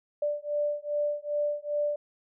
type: beating tone pair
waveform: sine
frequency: 587.3 / 589.8 Hz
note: D5 / D5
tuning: 0 / +7 cents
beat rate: 2.5 Hz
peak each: -30 / -30 dBFS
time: 0.22-1.96 s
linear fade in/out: 5 ms
effects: none